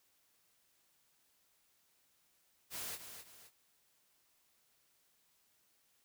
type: noise with echo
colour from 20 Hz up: white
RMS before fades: -43 dBFS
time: 2.7-2.99 s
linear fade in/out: 50 ms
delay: 260 ms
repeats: 2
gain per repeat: -8 dB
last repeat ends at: 3.51 s
effects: white hiss -74 dBFS RMS until 6.04 s